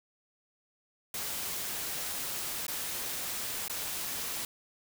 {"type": "noise with dropouts", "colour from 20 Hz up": "white", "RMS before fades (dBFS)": -36, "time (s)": [1.14, 4.45], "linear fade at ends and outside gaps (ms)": 2, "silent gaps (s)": [[2.667, 2.681], [3.681, 3.697]], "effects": []}